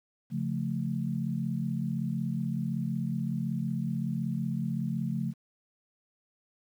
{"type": "chord", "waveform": "sine", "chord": "Db augmented", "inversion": "none", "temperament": "equal", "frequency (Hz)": [138.59, 174.61, 220], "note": ["Db3", "F3", "A3"], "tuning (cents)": [0, 0, 0], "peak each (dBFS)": -33, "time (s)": [0.3, 5.34], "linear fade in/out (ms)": 50, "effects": ["10-bit"]}